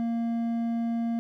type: tone with hard clipping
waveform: triangle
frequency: 231.7 Hz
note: A#3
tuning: 10 cents flat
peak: -27 dBFS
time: 0-1.19 s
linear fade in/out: 0 ms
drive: 9 dB
effects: none